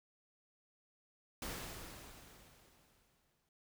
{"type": "noise with exponential decay", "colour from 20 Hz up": "pink", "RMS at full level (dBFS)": -42, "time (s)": [1.42, 3.49], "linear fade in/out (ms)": 2, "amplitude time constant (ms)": 450, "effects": []}